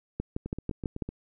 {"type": "two click trains", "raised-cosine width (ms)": 3, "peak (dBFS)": [-17, -22], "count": [6, 6], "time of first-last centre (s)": [[0.2, 1.022], [0.46, 1.09]], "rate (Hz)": [6.08, 7.94], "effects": []}